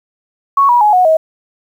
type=tone with pitch steps; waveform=sine; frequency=1108.7 / 965.2 / 840.2 / 731.5 / 636.8 Hz; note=C#6 / B5 / G#5 / F#5 / D#5; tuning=0 / -40 / +20 / -20 / +40 cents; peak=-6 dBFS; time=0.57-1.17 s; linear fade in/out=5 ms; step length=120 ms; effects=7-bit